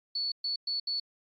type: tone bursts at uneven times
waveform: sine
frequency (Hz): 4435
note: C#8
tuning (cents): 0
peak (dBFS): -29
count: 4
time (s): 0.15-0.32 / 0.44-0.56 / 0.67-0.8 / 0.87-1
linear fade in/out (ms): 5
effects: AAC 48 kbps